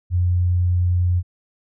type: tone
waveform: sine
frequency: 89 Hz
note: F2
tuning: 33 cents sharp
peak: -15 dBFS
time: 0.1-1.23 s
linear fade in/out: 50 ms
effects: none